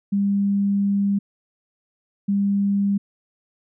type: tone bursts at uneven times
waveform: sine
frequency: 200 Hz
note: G3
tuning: 35 cents sharp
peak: -17 dBFS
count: 2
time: 0.12-1.19 / 2.28-2.98 s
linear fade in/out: 10 ms
effects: none